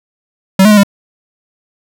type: tone with pitch steps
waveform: square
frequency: 191.1 / 213.5 / 209.3 / 199.8 Hz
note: G3 / G#3 / G#3 / G3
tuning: -44 / +48 / +14 / +33 cents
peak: -4 dBFS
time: 0.59-0.834 s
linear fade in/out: 5 ms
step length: 61 ms
effects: none